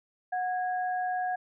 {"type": "tone pair together", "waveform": "sine", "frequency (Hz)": [732.5, 1649], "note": ["F#5", "G#6"], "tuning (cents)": [-18, -13], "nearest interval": "octave + major second", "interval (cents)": 1405, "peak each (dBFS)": [-28, -37], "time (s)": [0.32, 1.36], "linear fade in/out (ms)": 10, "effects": []}